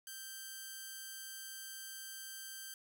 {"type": "tone with amplitude modulation", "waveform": "5% pulse", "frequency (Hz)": 1568, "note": "G6", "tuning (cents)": 0, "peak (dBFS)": -33, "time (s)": [0.07, 2.74], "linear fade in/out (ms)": 2, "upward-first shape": "sine", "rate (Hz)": 255, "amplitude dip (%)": 35, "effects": []}